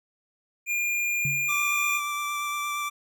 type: tone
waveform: square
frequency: 2409 Hz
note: D7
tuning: 43 cents sharp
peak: -25 dBFS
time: 0.66-2.01 s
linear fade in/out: 50 ms
type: tone with exponential decay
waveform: sine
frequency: 140.9 Hz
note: C#3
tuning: 29 cents sharp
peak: -26 dBFS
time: 1.25-1.62 s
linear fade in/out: 2 ms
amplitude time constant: 80 ms
type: tone with vibrato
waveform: 25% pulse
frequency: 1172 Hz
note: D6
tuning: 4 cents flat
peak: -24 dBFS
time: 1.48-2.9 s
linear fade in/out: 20 ms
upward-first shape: sine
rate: 8.6 Hz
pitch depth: 11 cents each way
effects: none